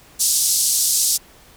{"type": "band-pass noise", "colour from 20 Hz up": "white", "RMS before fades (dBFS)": -18, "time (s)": [0.19, 1.18], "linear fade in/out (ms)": 20, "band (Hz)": [4700, 11000], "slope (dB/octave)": 24, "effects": ["pink hiss -48 dBFS RMS until 1.56 s"]}